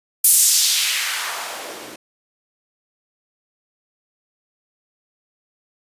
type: noise with band-pass filter sweep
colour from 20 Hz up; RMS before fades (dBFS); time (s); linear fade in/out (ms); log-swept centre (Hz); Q
blue; -19; 0.24-1.96; 5; 11000 to 260; 1.4
effects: resampled to 32000 Hz